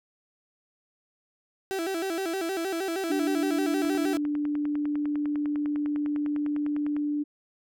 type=tone with vibrato; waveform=35% pulse; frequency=357.3 Hz; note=F4; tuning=40 cents sharp; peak=-26 dBFS; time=1.71-4.17 s; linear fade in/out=0 ms; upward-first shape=square; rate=6.4 Hz; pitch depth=130 cents each way
type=tone; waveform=sine; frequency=294.4 Hz; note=D4; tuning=4 cents sharp; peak=-25 dBFS; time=3.09-7.24 s; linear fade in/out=20 ms
type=click train; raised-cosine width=0.5 ms; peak=-27 dBFS; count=32; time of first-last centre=3.85-6.966 s; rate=9.95 Hz
effects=none